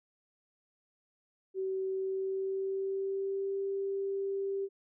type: tone with pitch glide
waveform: sine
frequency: 381 to 392.6 Hz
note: G4 to G4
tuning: -49 to +3 cents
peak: -31 dBFS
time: 1.54-4.69 s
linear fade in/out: 50 ms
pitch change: +52 cents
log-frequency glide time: 1.85-3.58 s
effects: none